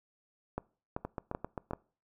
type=two click trains; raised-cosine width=1 ms; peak=-22 / -20 dBFS; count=6 / 4; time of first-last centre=1.05-1.71 / 0.58-1.734 s; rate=7.58 / 2.6 Hz; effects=noise-tail reverb RT60 0.4 s tail -23 dB re dry